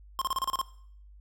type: tone bursts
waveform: square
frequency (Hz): 1063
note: C6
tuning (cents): +27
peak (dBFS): -27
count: 8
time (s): 0.19-0.614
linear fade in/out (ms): 0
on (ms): 25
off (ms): 32
effects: noise-tail reverb RT60 0.6 s tail -19 dB re dry + added 50 Hz sine -49 dBFS peak until 1.2 s